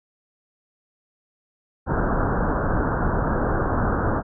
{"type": "low-pass noise", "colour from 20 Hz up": "pink", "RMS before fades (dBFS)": -22, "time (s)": [1.86, 4.23], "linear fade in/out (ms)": 50, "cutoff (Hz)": 1600, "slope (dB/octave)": 96, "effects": []}